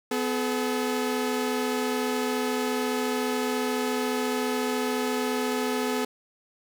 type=tone pair together; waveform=sawtooth; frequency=251.8 / 429.4 Hz; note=B3 / A4; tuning=+34 / -42 cents; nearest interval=major sixth; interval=924 cents; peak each=-24 dBFS; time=0.11-6.05 s; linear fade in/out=5 ms; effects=none